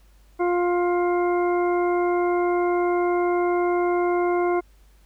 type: harmonic tone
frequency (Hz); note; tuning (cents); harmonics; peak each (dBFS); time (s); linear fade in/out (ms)
352.1; F4; +14; 1 / 2 / 3 / 4 / 6; -20 / -26 / -30 / -35 / -36; 0.39-4.61; 20
effects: added 50 Hz sine -51 dBFS peak until 5.05 s + pink hiss -62 dBFS RMS until 5.05 s